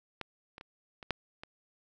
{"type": "clicks", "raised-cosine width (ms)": 0.3, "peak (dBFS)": [-21, -30, -30, -29, -14, -27], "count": 6, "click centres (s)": [0.213, 0.581, 0.611, 1.028, 1.107, 1.435], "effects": []}